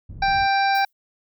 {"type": "low-pass noise", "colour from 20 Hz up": "pink", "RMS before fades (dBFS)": -35, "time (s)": [0.09, 0.47], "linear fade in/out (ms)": 10, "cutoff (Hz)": 140, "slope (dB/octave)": 12}
{"type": "harmonic tone", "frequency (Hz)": 787, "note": "G5", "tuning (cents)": 7, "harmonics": [1, 2, 3, 5, 6, 7], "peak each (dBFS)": [-18, -24, -28, -32, -34, -35], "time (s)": [0.22, 0.85], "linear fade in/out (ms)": 5}
{"type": "noise with exponential decay", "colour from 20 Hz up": "violet", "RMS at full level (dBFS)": -35, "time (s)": [0.75, 0.93], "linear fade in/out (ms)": 2, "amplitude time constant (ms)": 38}
{"effects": []}